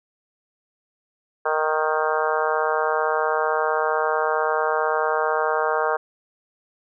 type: harmonic tone with a mistuned harmonic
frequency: 155.56 Hz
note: D#3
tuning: in tune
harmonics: 3 / 4 / 5 / 6 / 7 / 8 / 9 / 10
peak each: -25 / -26 / -27 / -28 / -28 / -29 / -30 / -30 dBFS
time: 1.45-5.97 s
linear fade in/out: 10 ms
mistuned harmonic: 10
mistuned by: +24 cents
effects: none